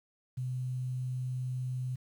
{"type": "tone with quantisation", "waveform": "sine", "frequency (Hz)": 127.1, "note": "C3", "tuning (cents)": -50, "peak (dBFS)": -32, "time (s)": [0.37, 1.96], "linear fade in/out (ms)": 10, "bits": 10, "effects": []}